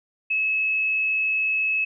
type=tone; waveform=sine; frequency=2586 Hz; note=E7; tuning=34 cents flat; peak=-20 dBFS; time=0.3-1.85 s; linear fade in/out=10 ms; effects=none